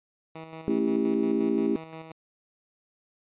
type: tone with tremolo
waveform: 10% pulse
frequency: 160.9 Hz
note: E3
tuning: 42 cents flat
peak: -30 dBFS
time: 0.35-2.12 s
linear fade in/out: 5 ms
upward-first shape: square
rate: 5.7 Hz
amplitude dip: 45%
type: chord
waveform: sine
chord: A dominant seventh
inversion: none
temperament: just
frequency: 220 / 275 / 330 / 396 Hz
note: A3 / C#4 / E4 / G4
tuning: 0 / -14 / +2 / +18 cents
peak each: -28 dBFS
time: 0.68-1.76 s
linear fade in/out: 0 ms
effects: resampled to 8000 Hz